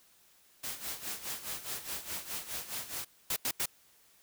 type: noise with tremolo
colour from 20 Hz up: white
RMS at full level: -37 dBFS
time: 0.63-3.05 s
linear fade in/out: 10 ms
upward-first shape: sine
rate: 4.8 Hz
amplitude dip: 75%
type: noise bursts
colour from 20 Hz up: white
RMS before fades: -32 dBFS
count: 3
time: 3.3-3.659 s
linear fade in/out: 5 ms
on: 63 ms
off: 85 ms
effects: white hiss -64 dBFS RMS until 4.22 s